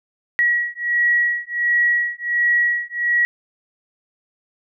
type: beating tone pair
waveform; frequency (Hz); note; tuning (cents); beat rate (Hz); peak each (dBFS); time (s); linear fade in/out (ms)
sine; 1916 / 1917.4; A#6 / A#6; +47 / +48; 1.4; -19; 0.39-3.25; 0
effects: none